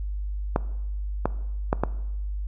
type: clicks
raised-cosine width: 1 ms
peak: -7 dBFS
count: 4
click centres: 0.561 / 1.256 / 1.729 / 1.836 s
effects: noise-tail reverb RT60 1.0 s tail -18 dB re dry + added 50 Hz sine -27 dBFS peak until 2.47 s